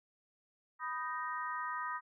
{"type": "harmonic tone with a mistuned harmonic", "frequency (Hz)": 311.1, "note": "D#4", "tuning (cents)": 0, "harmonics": [3, 4, 5, 6], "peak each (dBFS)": [-41, -39, -46, -44], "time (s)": [0.79, 2.01], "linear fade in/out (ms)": 50, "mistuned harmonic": 3, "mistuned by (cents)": 100, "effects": []}